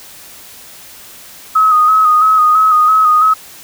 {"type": "tone with vibrato", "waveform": "sine", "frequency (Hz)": 1260, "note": "D#6", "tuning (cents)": 21, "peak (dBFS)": -6, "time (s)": [1.55, 3.34], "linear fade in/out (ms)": 10, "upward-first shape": "square", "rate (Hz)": 3, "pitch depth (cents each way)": 29, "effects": ["white hiss -36 dBFS RMS until 3.63 s"]}